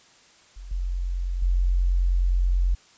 sine tone with level steps, 44.69 Hz, F1, 41 cents sharp, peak -36 / -24 / -18 dBFS, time 0.56-2.75 s, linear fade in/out 10 ms, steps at 0.71 / 1.42 s, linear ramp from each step 5 ms, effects white hiss -55 dBFS RMS until 2.97 s + resampled to 16000 Hz

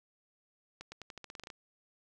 accelerating click train, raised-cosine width 0.2 ms, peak -28 dBFS, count 12, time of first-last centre 0.81-1.502 s, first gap 110 ms, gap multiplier 0.88, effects none

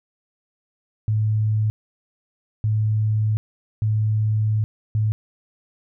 sine tone bursts at uneven times, 107.9 Hz, A2, 33 cents flat, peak -17 dBFS, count 4, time 1.08-1.7 / 2.64-3.37 / 3.82-4.64 / 4.95-5.12 s, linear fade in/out 0 ms, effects none

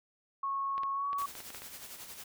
sine tone with pitch glide, 1098 to 1126.9 Hz, C#6 to C#6, -17 to +28 cents, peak -31 dBFS, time 0.43-1.26 s, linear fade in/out 5 ms, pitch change +45 cents, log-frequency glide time 0.93-1.07 s
clicks, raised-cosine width 0.3 ms, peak -29 dBFS, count 9, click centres 0.78 / 0.834 / 1.131 / 1.218 / 1.353 / 1.404 / 1.504 / 1.547 / 1.62 s
white noise with tremolo, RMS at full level -45 dBFS, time 1.18-2.24 s, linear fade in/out 5 ms, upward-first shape sine, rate 11 Hz, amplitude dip 50%
effects none

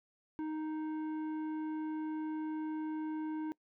sine tone with tanh clipping, 311.1 Hz, D#4, in tune, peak -37 dBFS, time 0.39-3.52 s, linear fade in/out 0 ms, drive 10 dB, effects noise-tail reverb RT60 0.1 s tail -23 dB re dry

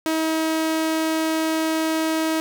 sawtooth tone, 319.2 Hz, D#4, 44 cents sharp, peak -16 dBFS, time 0.06-2.4 s, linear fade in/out 0 ms, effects 9-bit

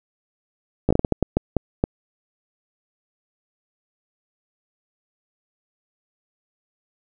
slowing click train, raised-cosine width 2 ms, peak -4 dBFS, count 11, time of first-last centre 0.89-1.839 s, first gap 15 ms, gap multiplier 1.38, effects none

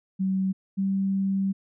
sine tone pair in turn, 190.4 / 194.18 Hz, F#3 / G3, +50 / -16 cents, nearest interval unison, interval 34 cents, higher second, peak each -22 dBFS, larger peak neither, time 0.19-0.53 / 0.77-1.53 s, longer second, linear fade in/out 20 ms, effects none

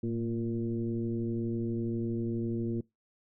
sine tone with frequency modulation, 229.9 Hz, A#3, 24 cents flat, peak -29 dBFS, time 0.03-2.81 s, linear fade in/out 5 ms, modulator 118 Hz, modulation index 1.2, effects noise-tail reverb RT60 0.2 s tail -24 dB re dry

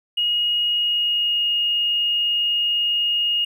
triangle tone with pitch glide, 2880 to 2858 Hz, F#7 to F7, -47 to +39 cents, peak -14 dBFS, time 0.17-3.45 s, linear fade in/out 10 ms, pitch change -14 cents, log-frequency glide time 0.69-1.51 s, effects tanh soft clip ceiling -16 dBFS

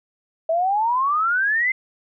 sine exponential sweep, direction up, 639 to 2102 Hz, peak -17 dBFS, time 0.49-1.72 s, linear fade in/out 5 ms, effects none

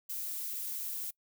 violet noise, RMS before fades -38 dBFS, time 0.09-1.11 s, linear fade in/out 10 ms, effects noise-tail reverb RT60 0.1 s tail -24 dB re dry

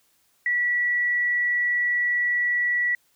sine tone, 1945 Hz, B6, 27 cents flat, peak -20 dBFS, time 0.46-2.95 s, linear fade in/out 2 ms, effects white hiss -65 dBFS RMS until 3.15 s

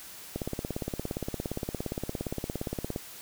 click train, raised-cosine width 2 ms, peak -18 dBFS, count 46, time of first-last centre 0.36-2.961 s, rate 17.3 Hz, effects white hiss -46 dBFS RMS until 3.21 s

